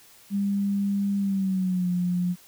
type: tone with pitch glide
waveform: sine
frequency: 200 to 178.18 Hz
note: G3 to F3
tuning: +35 to +35 cents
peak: -22 dBFS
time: 0.3-2.36 s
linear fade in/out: 50 ms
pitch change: -200 cents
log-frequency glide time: 1.18-1.9 s
effects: white hiss -53 dBFS RMS until 2.47 s